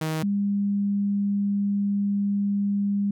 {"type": "tone pair in turn", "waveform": ["sawtooth", "sine"], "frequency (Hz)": [157.7, 201.5], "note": ["D#3", "G3"], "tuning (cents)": [24, 48], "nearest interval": "major third", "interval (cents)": 424, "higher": "second", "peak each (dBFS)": -21, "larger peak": "neither", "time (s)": [[0.01, 0.23], [0.23, 3.11]], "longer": "second", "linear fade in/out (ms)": 5, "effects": []}